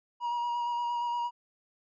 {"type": "tone with vibrato", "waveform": "triangle", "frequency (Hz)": 955, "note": "A#5", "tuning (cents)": 42, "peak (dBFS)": -27, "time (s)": [0.2, 1.31], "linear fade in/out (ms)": 50, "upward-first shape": "square", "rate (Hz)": 8.6, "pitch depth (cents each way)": 13, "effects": ["resampled to 16000 Hz"]}